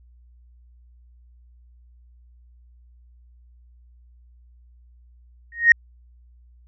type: tone with exponential growth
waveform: sine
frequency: 1865 Hz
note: A#6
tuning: in tune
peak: -4 dBFS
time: 5.52-5.72 s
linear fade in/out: 2 ms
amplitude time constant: 43 ms
effects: tanh soft clip ceiling 0 dBFS + added 60 Hz sine -49 dBFS peak until 6.67 s